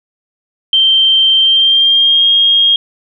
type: tone with pitch glide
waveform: sine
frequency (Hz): 3136 to 3247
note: G7 to G#7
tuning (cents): 0 to -40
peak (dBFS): -6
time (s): 0.73-2.76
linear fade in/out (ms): 2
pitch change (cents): +60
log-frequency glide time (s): 1.4-2.28
effects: none